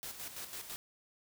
white noise with tremolo, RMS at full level -43 dBFS, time 0.03-0.76 s, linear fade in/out 0 ms, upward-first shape square, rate 6 Hz, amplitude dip 55%, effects none

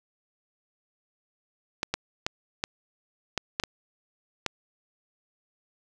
clicks, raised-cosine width 0.2 ms, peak -9 dBFS, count 8, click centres 1.831 / 1.94 / 2.265 / 2.639 / 3.377 / 3.599 / 3.637 / 4.463 s, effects none

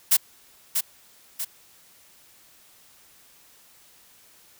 blue noise with echo, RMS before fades -17 dBFS, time 0.11-0.17 s, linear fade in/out 10 ms, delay 640 ms, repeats 2, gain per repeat -6 dB, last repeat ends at 1.45 s, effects white hiss -55 dBFS RMS until 4.59 s

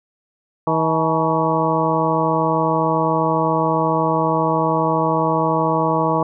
harmonic tone with a mistuned harmonic, 160.2 Hz, E3, 49 cents flat, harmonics 1 / 2 / 3 / 4 / 5 / 6 / 7, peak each -23 / -23 / -23 / -23 / -23 / -23 / -23 dBFS, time 0.67-6.23 s, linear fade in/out 2 ms, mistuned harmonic 5, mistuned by +100 cents, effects none

